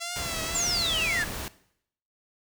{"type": "tone with vibrato", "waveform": "5% pulse", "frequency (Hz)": 675, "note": "E5", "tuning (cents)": 41, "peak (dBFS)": -20, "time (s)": [0, 1.24], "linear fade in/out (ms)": 20, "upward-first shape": "triangle", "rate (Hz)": 1.8, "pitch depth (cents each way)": 93}
{"type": "noise", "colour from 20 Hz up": "pink", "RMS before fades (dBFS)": -35, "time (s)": [0.16, 1.48], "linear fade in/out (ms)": 0}
{"type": "exponential sweep", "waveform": "sine", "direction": "down", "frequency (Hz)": [7490, 1659], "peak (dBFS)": -25, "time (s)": [0.55, 1.24], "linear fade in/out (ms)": 0}
{"effects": ["noise-tail reverb RT60 0.7 s tail -18 dB re dry"]}